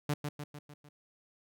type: tone with echo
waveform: sawtooth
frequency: 146.83 Hz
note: D3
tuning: in tune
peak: -25 dBFS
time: 0.09-0.14 s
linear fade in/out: 5 ms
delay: 150 ms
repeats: 5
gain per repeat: -5 dB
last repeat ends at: 0.89 s
effects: none